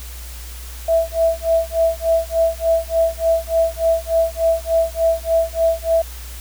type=tone with tremolo; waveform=sine; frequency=659.3 Hz; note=E5; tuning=in tune; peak=-11 dBFS; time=0.88-6.02 s; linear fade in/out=5 ms; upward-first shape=sine; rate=3.4 Hz; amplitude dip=100%; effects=added 60 Hz sine -31 dBFS peak until 6.4 s + white hiss -38 dBFS RMS until 6.4 s